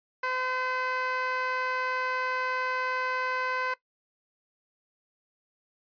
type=tone with band-pass filter; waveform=15% pulse; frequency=511 Hz; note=C5; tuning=41 cents flat; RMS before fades=-30 dBFS; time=0.23-3.74 s; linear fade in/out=5 ms; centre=1500 Hz; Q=0.75; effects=noise-tail reverb RT60 0.1 s tail -18 dB re dry + resampled to 11025 Hz